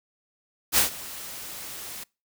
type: noise with ADSR envelope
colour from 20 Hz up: white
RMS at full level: -18 dBFS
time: 0.72-2.04 s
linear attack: 55 ms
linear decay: 120 ms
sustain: -20 dB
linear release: 10 ms
effects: noise-tail reverb RT60 0.3 s tail -26 dB re dry